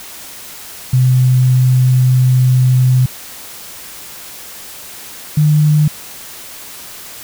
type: tone pair in turn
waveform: sine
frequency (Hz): 127.7 / 151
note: C3 / D3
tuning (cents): -42 / +48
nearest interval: minor third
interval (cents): 290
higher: second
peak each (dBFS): -7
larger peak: neither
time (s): 0.93-3.06 / 5.37-5.88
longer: first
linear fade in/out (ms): 5
effects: white hiss -32 dBFS RMS until 7.23 s